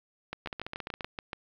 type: two click trains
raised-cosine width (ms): 0.3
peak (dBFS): -19 / -20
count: 8 / 9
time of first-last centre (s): 0.33-1.331 / 0.46-1.008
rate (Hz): 6.99 / 14.6
effects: low-pass 5000 Hz 12 dB/octave + 9-bit